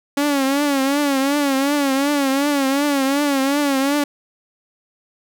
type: tone with vibrato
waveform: sawtooth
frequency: 279.4 Hz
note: C#4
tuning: 14 cents sharp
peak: -12 dBFS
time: 0.17-4.04 s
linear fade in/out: 5 ms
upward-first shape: triangle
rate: 2.7 Hz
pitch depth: 100 cents each way
effects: none